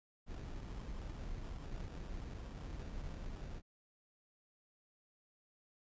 brown noise with sample-and-hold, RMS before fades -45 dBFS, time 0.26-3.62 s, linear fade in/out 50 ms, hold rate 2100 Hz, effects resampled to 16000 Hz

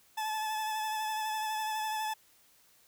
40% pulse tone with vibrato, 866 Hz, A5, 28 cents flat, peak -31 dBFS, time 0.17-2.14 s, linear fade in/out 10 ms, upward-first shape sine, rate 12 Hz, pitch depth 23 cents each way, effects white hiss -64 dBFS RMS until 2.87 s

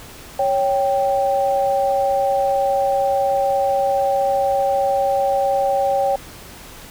sine tone pair together, 554.4 / 784 Hz, C#5 / G5, 0 / 0 cents, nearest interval tritone, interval 600 cents, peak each -18 dBFS, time 0.39-6.16 s, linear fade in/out 5 ms, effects pink hiss -39 dBFS RMS until 6.9 s

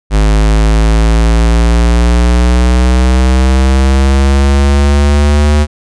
square exponential sweep, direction up, 51.91 to 74.9 Hz, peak -6 dBFS, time 0.1-5.67 s, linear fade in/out 50 ms, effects resampled to 22050 Hz

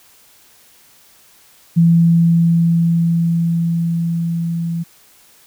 sine tone with level ramp, 167.9 Hz, E3, 32 cents sharp, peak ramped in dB -7 to -18 dBFS, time 1.76-4.84 s, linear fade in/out 20 ms, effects white hiss -49 dBFS RMS until 5.46 s

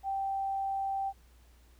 sine tone, 781 Hz, G5, 7 cents flat, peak -30 dBFS, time 0.03-1.13 s, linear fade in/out 50 ms, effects added 60 Hz sine -57 dBFS peak until 1.79 s + pink hiss -66 dBFS RMS until 1.79 s

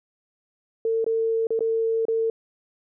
sine tone with dropouts, 451 Hz, A4, 43 cents sharp, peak -20 dBFS, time 0.85-2.3 s, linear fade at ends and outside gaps 2 ms, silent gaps 1.044-1.064 / 1.47-1.505 / 1.592-1.606 / 2.053-2.083 s, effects none

